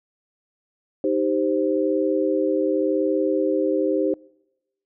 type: chord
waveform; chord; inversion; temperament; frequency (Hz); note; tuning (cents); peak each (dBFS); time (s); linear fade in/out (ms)
sine; C minor; first; equal; 311.1 / 392 / 523.3; Eb4 / G4 / C5; 0 / 0 / 0; -23; 1.04-4.14; 2
effects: noise-tail reverb RT60 1.0 s tail -26 dB re dry